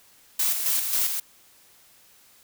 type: noise with tremolo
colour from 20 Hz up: blue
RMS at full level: -23 dBFS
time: 0.39-1.2 s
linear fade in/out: 5 ms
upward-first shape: square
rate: 3.7 Hz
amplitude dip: 45%
effects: white hiss -56 dBFS RMS until 2.43 s